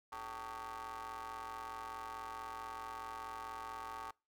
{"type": "ring-modulated tone", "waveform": "30% pulse", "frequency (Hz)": 116.2, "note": "A#2", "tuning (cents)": -5, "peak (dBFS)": -38, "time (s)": [0.12, 4.11], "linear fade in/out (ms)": 5, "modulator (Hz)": 1010, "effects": ["noise-tail reverb RT60 0.3 s tail -25 dB re dry"]}